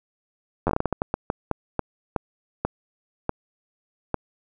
slowing click train, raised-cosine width 1 ms, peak -8 dBFS, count 18, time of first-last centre 0.67-4.143 s, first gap 10 ms, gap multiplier 1.32, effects none

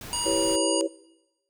pink noise, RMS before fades -40 dBFS, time 0.01-0.56 s, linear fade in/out 2 ms
harmonic tone, 957 Hz, A#5, 45 cents sharp, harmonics 1 / 3 / 5 / 7 / 9 / 10, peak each -33 / -33 / -33 / -33 / -33 / -33 dBFS, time 0.13-0.81 s, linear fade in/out 0 ms
sine chord, C# half-diminished seventh, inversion first, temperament equal, 329.6 / 392 / 493.9 / 554.4 Hz, E4 / G4 / B4 / C#5, 0 / 0 / 0 / 0 cents, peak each -27 / -30 / -31 / -27 dBFS, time 0.25-0.88 s, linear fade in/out 20 ms
effects noise-tail reverb RT60 1.0 s tail -21 dB re dry

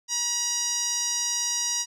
sawtooth tone with band-pass filter, 958 Hz, A#5, 47 cents sharp, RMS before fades -27 dBFS, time 0.08-1.86 s, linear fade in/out 50 ms, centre 5800 Hz, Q 5, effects none

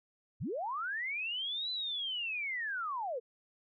sine linear two-way sweep, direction up then down, 68.8 to 4036 to 441.6 Hz, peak -34 dBFS, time 0.4-3.2 s, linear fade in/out 20 ms, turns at 1.71 s, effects none

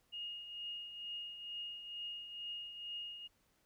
sine tone with tremolo, 2856 Hz, F7, 38 cents sharp, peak -40 dBFS, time 0.12-3.28 s, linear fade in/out 20 ms, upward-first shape triangle, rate 2.2 Hz, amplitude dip 60%, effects pink hiss -75 dBFS RMS until 3.65 s

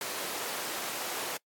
pink high-pass noise, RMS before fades -36 dBFS, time 0.01-1.37 s, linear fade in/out 2 ms, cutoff 430 Hz, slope 12 dB/octave, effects noise-tail reverb RT60 0.1 s tail -24 dB re dry + AAC 64 kbps

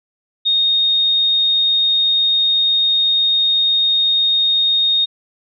sine tone, 3706 Hz, A#7, 11 cents flat, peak -12 dBFS, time 0.45-5.06 s, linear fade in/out 20 ms, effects none

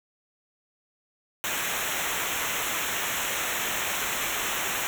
pink noise with comb filter, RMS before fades -29 dBFS, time 1.44-4.87 s, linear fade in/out 0 ms, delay 0.21 ms, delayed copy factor -0.9, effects none

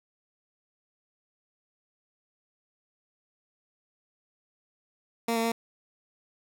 15% pulse tone with pitch steps, 231.1 / 227.5 / 230 Hz, A#3 / A#3 / A#3, -15 / -42 / -23 cents, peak -19 dBFS, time 5.28-5.52 s, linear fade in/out 5 ms, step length 80 ms, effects none

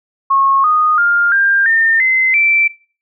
sine tone with pitch steps, 1090 / 1237.7 / 1405.4 / 1595.9 / 1812.1 / 2058 / 2336 Hz, C#6 / D#6 / F6 / G6 / A#6 / C7 / D7, -29 / -9 / +10 / +31 / -49 / -29 / -10 cents, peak -9 dBFS, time 0.3-2.68 s, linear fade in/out 10 ms, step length 340 ms, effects noise-tail reverb RT60 0.4 s tail -21 dB re dry

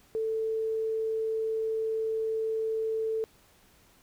sine tone, 443 Hz, A4, 12 cents sharp, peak -27 dBFS, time 0.15-3.24 s, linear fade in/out 0 ms, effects pink hiss -61 dBFS RMS until 4.02 s

